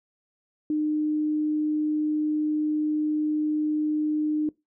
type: tone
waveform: sine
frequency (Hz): 304.2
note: D#4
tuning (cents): -39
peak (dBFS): -22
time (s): 0.7-4.49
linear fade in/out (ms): 2
effects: noise-tail reverb RT60 0.2 s tail -22 dB re dry